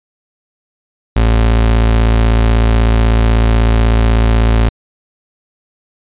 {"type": "tone", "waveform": "35% pulse", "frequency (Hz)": 56.2, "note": "A1", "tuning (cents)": 37, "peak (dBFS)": -6, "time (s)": [1.16, 4.69], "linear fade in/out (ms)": 5, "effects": ["resampled to 8000 Hz"]}